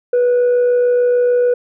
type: tone with amplitude modulation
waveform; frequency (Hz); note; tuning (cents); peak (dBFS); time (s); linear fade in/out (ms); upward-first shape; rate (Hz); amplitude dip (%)
sine; 489.7; B4; -15; -7; 0.13-1.54; 5; sine; 66.7; 25
effects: tanh soft clip ceiling -9 dBFS